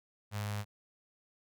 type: tone with notch filter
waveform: sawtooth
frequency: 103.83 Hz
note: G#2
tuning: in tune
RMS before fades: -37 dBFS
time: 0.31-0.65 s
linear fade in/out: 50 ms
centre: 320 Hz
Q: 0.64
effects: none